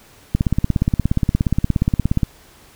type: click train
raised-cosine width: 5 ms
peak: -3 dBFS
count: 33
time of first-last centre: 0.35-2.232 s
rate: 17 Hz
effects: pink hiss -48 dBFS RMS until 2.75 s